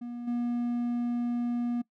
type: tone with level steps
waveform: triangle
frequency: 240 Hz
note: B3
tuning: 49 cents flat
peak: -33 / -25 dBFS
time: 0.01-1.82 s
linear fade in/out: 10 ms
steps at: 0.27 s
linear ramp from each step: 10 ms
effects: noise-tail reverb RT60 0.1 s tail -21 dB re dry